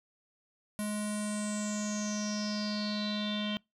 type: tone with low-pass filter sweep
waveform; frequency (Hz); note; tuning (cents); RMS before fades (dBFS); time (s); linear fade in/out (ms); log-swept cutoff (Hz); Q
square; 209.5; G#3; +15; -34; 0.79-3.57; 0; 11000 to 3200; 9.7
effects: noise-tail reverb RT60 0.2 s tail -25 dB re dry